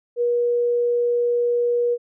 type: tone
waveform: sine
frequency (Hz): 480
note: B4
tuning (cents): -49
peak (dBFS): -17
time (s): 0.16-1.98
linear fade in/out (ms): 50
effects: none